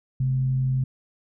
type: tone with frequency modulation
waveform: sine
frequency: 131.1 Hz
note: C3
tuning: 4 cents sharp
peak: -20 dBFS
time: 0.2-0.84 s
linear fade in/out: 5 ms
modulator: 87.9 Hz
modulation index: 0.21
effects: none